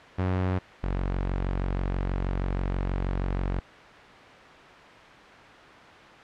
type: tone pair in turn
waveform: sawtooth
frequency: 92.5 / 46.25 Hz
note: F#2 / F#1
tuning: 0 / 0 cents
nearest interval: octave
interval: 1200 cents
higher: first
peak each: -20 / -22 dBFS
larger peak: first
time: 0.18-0.59 / 0.83-3.6 s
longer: second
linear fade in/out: 10 ms
effects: white hiss -46 dBFS RMS until 6.23 s + low-pass 2000 Hz 12 dB/octave